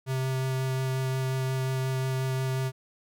square tone with vibrato, 131.3 Hz, C3, 6 cents sharp, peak -27 dBFS, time 0.06-2.72 s, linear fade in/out 50 ms, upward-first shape sine, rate 5.6 Hz, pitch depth 9 cents each way, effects none

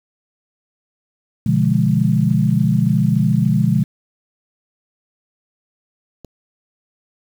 sine chord, B diminished seventh, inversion none, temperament equal with one note detuned, 123.47 / 146.83 / 173.81 / 207.7 Hz, B2 / D3 / F3 / Ab3, 0 / 0 / -8 / 0 cents, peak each -18 dBFS, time 1.46-3.84 s, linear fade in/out 5 ms
click, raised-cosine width 2 ms, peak -23 dBFS, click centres 6.247 s
effects 7-bit

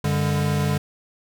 square tone cluster, 93.6 / 145.4 / 201.8 Hz, F#2 / D3 / G#3, +20 / -17 / -49 cents, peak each -28 / -22 / -27 dBFS, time 0.04-0.78 s, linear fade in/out 5 ms, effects none

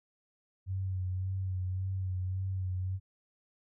sine tone with vibrato, 93.6 Hz, F#2, 20 cents sharp, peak -31 dBFS, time 0.66-3 s, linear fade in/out 50 ms, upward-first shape sine, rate 1.8 Hz, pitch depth 33 cents each way, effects none

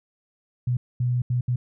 sine tone bursts at uneven times, 123.4 Hz, B2, 1 cent flat, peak -20 dBFS, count 4, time 0.67-0.77 / 1-1.22 / 1.3-1.41 / 1.48-1.56 s, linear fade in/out 5 ms, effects none

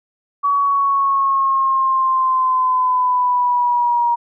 sine linear sweep, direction down, 1134 to 946 Hz, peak -13 dBFS, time 0.43-4.16 s, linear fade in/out 20 ms, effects none

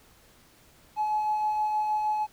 triangle tone with tremolo, 852 Hz, G#5, 44 cents sharp, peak -19 dBFS, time 0.96-2.27 s, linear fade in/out 50 ms, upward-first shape sine, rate 6.4 Hz, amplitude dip 40%, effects tanh soft clip ceiling -21 dBFS + pink hiss -58 dBFS RMS until 2.32 s

